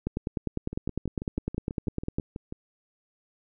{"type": "two click trains", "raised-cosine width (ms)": 3, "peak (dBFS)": [-22, -15], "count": [12, 22], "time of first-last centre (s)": [[0.73, 2.524], [0.07, 2.185]], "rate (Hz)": [6.13, 9.93], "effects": []}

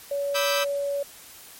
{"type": "tone", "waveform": "sine", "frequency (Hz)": 566, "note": "C#5", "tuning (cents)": 36, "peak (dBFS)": -24, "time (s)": [0.11, 1.03], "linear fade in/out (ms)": 5}
{"type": "chord", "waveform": "15% pulse", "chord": "E minor seventh", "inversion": "second", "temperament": "equal with one note detuned", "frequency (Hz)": [987.8, 1174.7, 1300.4, 1568], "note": ["B5", "D6", "E6", "G6"], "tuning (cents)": [0, 0, -24, 0], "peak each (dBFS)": [-25, -25, -21, -22], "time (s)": [0.34, 0.65], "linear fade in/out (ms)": 20}
{"effects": ["white hiss -46 dBFS RMS until 1.59 s", "MP3 64 kbps"]}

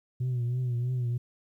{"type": "tone with vibrato", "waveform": "sine", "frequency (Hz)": 123.47, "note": "B2", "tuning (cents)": 0, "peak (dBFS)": -24, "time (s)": [0.2, 1.18], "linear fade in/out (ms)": 10, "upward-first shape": "triangle", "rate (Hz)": 3.1, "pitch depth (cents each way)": 73, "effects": ["tanh soft clip ceiling -25 dBFS", "11-bit"]}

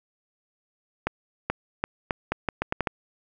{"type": "accelerating click train", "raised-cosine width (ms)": 0.5, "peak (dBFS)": -9, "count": 10, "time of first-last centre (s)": [1.07, 2.872], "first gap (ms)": 430, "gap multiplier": 0.79, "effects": []}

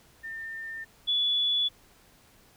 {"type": "tone pair in turn", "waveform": "sine", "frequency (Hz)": [1804, 3428], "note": ["A6", "A7"], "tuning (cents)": [43, -46], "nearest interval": "major seventh", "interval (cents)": 1111, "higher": "second", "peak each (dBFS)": [-35, -23], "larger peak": "second", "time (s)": [[0.23, 0.85], [1.07, 1.69]], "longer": "neither", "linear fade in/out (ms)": 20, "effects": ["pink hiss -59 dBFS RMS until 2.56 s"]}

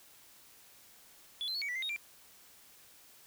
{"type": "tone with pitch steps", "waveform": "triangle", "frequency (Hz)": [3428, 4093, 4392, 2252, 1962, 2082, 3739, 2365], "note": ["A7", "C8", "C#8", "C#7", "B6", "C7", "A#7", "D7"], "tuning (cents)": [-46, -39, -17, 27, -12, -9, 4, 12], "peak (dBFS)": -32, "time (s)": [1.41, 1.962], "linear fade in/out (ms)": 0, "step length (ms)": 69, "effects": ["tanh soft clip ceiling -29 dBFS", "white hiss -59 dBFS RMS until 3.26 s"]}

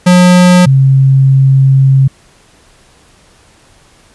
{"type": "tone pair in turn", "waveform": ["square", "sine"], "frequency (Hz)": [179.7, 134.62], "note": ["F3", "C3"], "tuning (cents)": [50, 50], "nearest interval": "perfect fourth", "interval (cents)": 500, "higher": "first", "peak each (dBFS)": -3, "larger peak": "neither", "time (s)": [[0.06, 0.66], [0.66, 2.08]], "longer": "second", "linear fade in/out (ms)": 10, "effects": ["pink hiss -45 dBFS RMS until 4.14 s", "resampled to 24000 Hz"]}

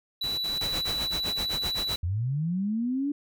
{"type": "tone", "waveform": "triangle", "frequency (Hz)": 3949, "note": "B7", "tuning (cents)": -1, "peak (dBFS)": -26, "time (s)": [0.21, 1.96], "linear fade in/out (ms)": 5}
{"type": "noise bursts", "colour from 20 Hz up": "pink", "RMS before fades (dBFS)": -40, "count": 4, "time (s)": [0.23, 0.998], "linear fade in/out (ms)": 10, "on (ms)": 150, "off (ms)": 56}
{"type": "noise with tremolo", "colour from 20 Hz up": "pink", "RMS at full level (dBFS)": -33, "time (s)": [0.61, 1.96], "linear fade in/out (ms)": 0, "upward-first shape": "sine", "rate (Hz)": 7.8, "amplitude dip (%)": 95}
{"type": "linear sweep", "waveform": "sine", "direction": "up", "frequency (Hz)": [80.1, 293.4], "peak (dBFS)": -25, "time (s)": [2.03, 3.12], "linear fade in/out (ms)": 5}
{"effects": []}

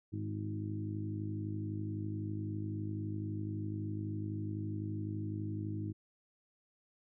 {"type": "harmonic tone with a mistuned harmonic", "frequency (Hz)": 51.91, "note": "G#1", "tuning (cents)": 0, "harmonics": [2, 3, 4, 5, 6, 7], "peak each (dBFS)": [-38, -47, -45, -50, -42, -53], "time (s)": [0.12, 5.93], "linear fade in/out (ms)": 20, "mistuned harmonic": 6, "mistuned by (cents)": 20, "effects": []}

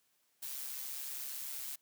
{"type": "noise with amplitude modulation", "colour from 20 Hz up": "blue", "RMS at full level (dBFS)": -40, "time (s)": [0.42, 1.76], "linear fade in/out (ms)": 10, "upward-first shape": "sine", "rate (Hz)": 135, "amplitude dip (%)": 50, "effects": ["white hiss -75 dBFS RMS until 1.81 s", "high-pass 100 Hz 12 dB/octave"]}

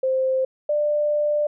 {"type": "tone pair in turn", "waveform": "sine", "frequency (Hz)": [523.3, 594], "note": ["C5", "D5"], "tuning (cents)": [0, 20], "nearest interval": "major second", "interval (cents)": 220, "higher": "second", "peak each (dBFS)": [-18, -18], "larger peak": "neither", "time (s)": [[0.03, 0.45], [0.69, 1.47]], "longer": "second", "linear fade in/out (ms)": 5, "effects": []}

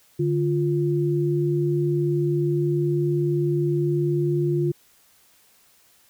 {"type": "tone pair together", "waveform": "sine", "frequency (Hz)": [146.83, 349.2], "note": ["D3", "F4"], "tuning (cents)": [0, 0], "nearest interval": "octave + minor third", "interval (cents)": 1500, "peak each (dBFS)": [-22, -22], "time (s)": [0.19, 4.72], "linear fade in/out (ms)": 10, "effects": ["white hiss -58 dBFS RMS until 6.09 s"]}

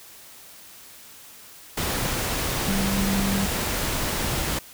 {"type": "tone in noise", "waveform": "sine", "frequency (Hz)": 196, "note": "G3", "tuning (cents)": 0, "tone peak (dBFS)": -23, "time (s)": [2.68, 3.46], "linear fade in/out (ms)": 5, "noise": "pink", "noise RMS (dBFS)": -26, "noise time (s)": [1.77, 4.59], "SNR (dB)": 0, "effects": ["white hiss -46 dBFS RMS until 4.73 s"]}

